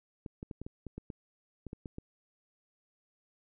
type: clicks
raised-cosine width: 3 ms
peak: -28 dBFS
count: 12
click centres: 0.262 / 0.429 / 0.512 / 0.616 / 0.665 / 0.867 / 0.98 / 1.102 / 1.667 / 1.731 / 1.858 / 1.984 s
effects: none